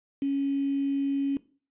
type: tone with quantisation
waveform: sine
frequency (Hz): 277.2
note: C#4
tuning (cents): 0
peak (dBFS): -24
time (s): 0.22-1.37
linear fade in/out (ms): 2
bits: 7
effects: noise-tail reverb RT60 0.4 s tail -18 dB re dry + resampled to 8000 Hz